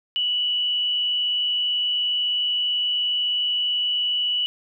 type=tone with frequency modulation; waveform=sine; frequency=2951 Hz; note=F#7; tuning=5 cents flat; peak=-20 dBFS; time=0.16-4.46 s; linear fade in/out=0 ms; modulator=143 Hz; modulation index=0.28; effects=none